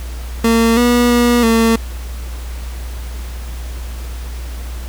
30% pulse tone with pitch steps, 228.5 / 241.8 / 240.4 / 227.1 Hz, A#3 / B3 / B3 / A#3, -34 / -36 / -46 / -45 cents, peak -7 dBFS, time 0.44-1.76 s, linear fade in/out 5 ms, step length 330 ms, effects added 60 Hz sine -23 dBFS peak until 4.88 s + pink hiss -36 dBFS RMS until 4.88 s

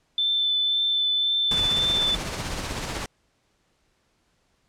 sine tone with vibrato, 3529 Hz, A7, 4 cents sharp, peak -20 dBFS, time 0.18-2.15 s, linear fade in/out 2 ms, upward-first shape triangle, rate 1.9 Hz, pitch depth 13 cents each way
pink noise with tremolo, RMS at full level -29 dBFS, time 1.51-3.06 s, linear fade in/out 2 ms, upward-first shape sine, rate 16 Hz, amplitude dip 35%
effects pink hiss -68 dBFS RMS until 4.68 s + low-pass 8000 Hz 12 dB/octave

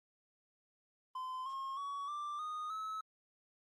triangle tone with pitch steps, 1027 / 1075.6 / 1126.4 / 1179.7 / 1235.5 / 1293.9 Hz, C6 / C6 / C#6 / D6 / D#6 / E6, -33 / +47 / +27 / +7 / -13 / -33 cents, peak -37 dBFS, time 1.15-3.01 s, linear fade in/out 5 ms, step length 310 ms, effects Opus 32 kbps

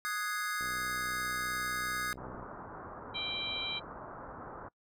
square chord, Ab dominant seventh, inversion second, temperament equal, 1244.5 / 1480 / 1661.2 / 2093 Hz, Eb6 / Gb6 / Ab6 / C7, 0 / 0 / 0 / 0 cents, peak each -38 / -41 / -38 / -43 dBFS, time 0.05-2.13 s, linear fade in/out 0 ms
click train, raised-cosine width 2 ms, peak -35 dBFS, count 115, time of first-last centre 0.61-2.428 s, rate 62.7 Hz
white low-pass noise, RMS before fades -46 dBFS, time 2.17-4.69 s, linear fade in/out 10 ms, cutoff 1400 Hz, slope 48 dB/octave
harmonic tone, 785 Hz, G5, 2 cents sharp, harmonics 3 / 4 / 5, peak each -40 / -39 / -38 dBFS, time 3.14-3.8 s, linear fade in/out 20 ms
effects noise-tail reverb RT60 0.1 s tail -23 dB re dry

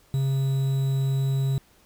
triangle tone with quantisation, 135.1 Hz, C#3, 44 cents flat, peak -19 dBFS, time 0.14-1.58 s, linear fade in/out 0 ms, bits 7, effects pink hiss -59 dBFS RMS until 1.85 s

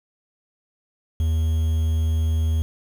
triangle tone with quantisation, 79.9 Hz, D#2, 47 cents sharp, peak -16 dBFS, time 1.2-2.62 s, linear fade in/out 0 ms, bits 7, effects none

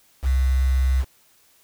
sine tone with quantisation, 65.41 Hz, C2, in tune, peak -16 dBFS, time 0.22-1.05 s, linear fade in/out 50 ms, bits 6, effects white hiss -58 dBFS RMS until 1.63 s

